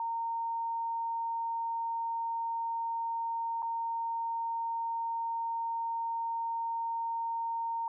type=tone with dropouts; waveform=sine; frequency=920 Hz; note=A#5; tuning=23 cents flat; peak=-31 dBFS; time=0-7.88 s; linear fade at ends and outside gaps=2 ms; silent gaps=3.622-3.627 s; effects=none